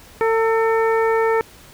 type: harmonic tone with a mistuned harmonic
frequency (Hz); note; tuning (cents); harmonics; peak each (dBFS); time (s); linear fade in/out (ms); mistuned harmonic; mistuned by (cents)
450; A4; +39; 1 / 2 / 3 / 4 / 5; -16 / -22 / -26 / -28 / -30; 0.21-1.41; 0; 3; -32
effects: pink hiss -45 dBFS RMS until 1.73 s